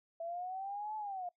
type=linear two-way sweep; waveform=sine; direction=up then down; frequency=659.3 to 869 to 695 Hz; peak=-38 dBFS; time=0.2-1.29 s; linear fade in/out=5 ms; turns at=0.96 s; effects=noise-tail reverb RT60 0.1 s tail -20 dB re dry